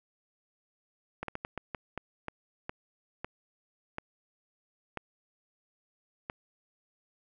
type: slowing click train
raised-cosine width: 0.5 ms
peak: -20 dBFS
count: 13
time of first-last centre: 1.23-6.299 s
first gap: 53 ms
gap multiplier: 1.34
effects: none